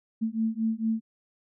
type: beating tone pair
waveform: sine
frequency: 220.9 / 225.3 Hz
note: A3 / A3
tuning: +7 / +41 cents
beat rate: 4.4 Hz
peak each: -28 dBFS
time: 0.21-1.01 s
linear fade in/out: 20 ms
effects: none